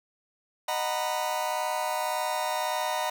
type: chord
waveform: 40% pulse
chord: B major seventh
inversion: first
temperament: just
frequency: 617.4 / 740.8 / 926 / 987.8 Hz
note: D#5 / F#5 / A#5 / B5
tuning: -14 / +2 / -12 / 0 cents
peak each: -32 dBFS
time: 0.68-3.1 s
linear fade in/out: 5 ms
effects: none